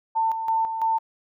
sine tone with tremolo, 896 Hz, A5, 31 cents sharp, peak -19 dBFS, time 0.15-0.99 s, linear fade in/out 20 ms, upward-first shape square, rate 3 Hz, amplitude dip 55%, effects none

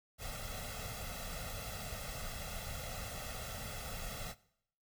pink noise with comb filter, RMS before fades -43 dBFS, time 0.18-4.35 s, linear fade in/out 50 ms, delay 1.5 ms, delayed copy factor +0.85, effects noise-tail reverb RT60 0.7 s tail -20 dB re dry

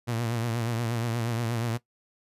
sawtooth tone with vibrato, 116.54 Hz, A#2, in tune, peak -23 dBFS, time 0.07-1.78 s, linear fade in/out 20 ms, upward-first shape triangle, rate 8.4 Hz, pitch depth 80 cents each way, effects noise-tail reverb RT60 0.1 s tail -17 dB re dry + resampled to 32000 Hz

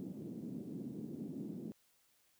white band-pass noise, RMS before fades -45 dBFS, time 0-1.72 s, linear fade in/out 0 ms, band 160 to 290 Hz, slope 24 dB/octave, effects white hiss -73 dBFS RMS until 2.39 s

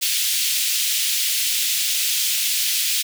pink high-pass noise, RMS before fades -21 dBFS, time 0.01-3.03 s, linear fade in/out 20 ms, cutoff 2700 Hz, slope 24 dB/octave, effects none

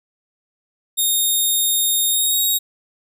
5% pulse tone with pitch glide, 3700 to 3778 Hz, A#7 to A#7, -14 to +22 cents, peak -9 dBFS, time 0.97-2.59 s, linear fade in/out 20 ms, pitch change +36 cents, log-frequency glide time 2.1-2.39 s, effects none

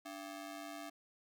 sawtooth ring-modulated tone, 485.6 Hz, B4, 29 cents flat, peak -38 dBFS, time 0.05-0.9 s, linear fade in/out 10 ms, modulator 193 Hz, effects none

